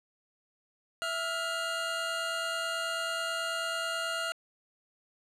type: tone pair together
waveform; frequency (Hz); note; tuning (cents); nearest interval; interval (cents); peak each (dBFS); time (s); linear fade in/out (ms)
25% pulse; 661.4 / 1412; E5 / F6; +6 / +19; octave + minor second; 1313; -32 / -29; 1.02-4.32; 0
effects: low-pass 10000 Hz 12 dB/octave